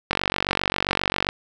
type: click train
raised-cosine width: 0.3 ms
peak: -4 dBFS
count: 57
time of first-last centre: 0.11-1.289 s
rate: 47.5 Hz
effects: none